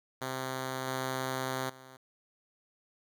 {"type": "tone with level steps", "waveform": "5% pulse", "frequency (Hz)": 130.81, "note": "C3", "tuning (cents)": 0, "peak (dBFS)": [-23, -21, -39], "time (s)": [0.21, 1.97], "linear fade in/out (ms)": 10, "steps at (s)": [0.87, 1.69], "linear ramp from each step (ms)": 10, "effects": []}